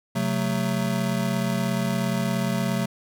square chord, F# diminished, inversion second, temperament just, 133.2 / 185 / 222 Hz, C3 / F#3 / A3, +31 / 0 / +16 cents, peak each -29 / -27 / -28 dBFS, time 0.15-2.86 s, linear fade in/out 10 ms, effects none

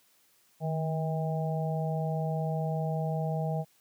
harmonic tone with a mistuned harmonic, 160.3 Hz, E3, 48 cents flat, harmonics 1 / 3 / 4 / 5, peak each -29 / -39 / -36 / -38 dBFS, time 0.6-3.65 s, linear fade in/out 50 ms, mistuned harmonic 1, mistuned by -48 cents, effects white hiss -66 dBFS RMS until 3.8 s + high-pass 80 Hz 12 dB/octave

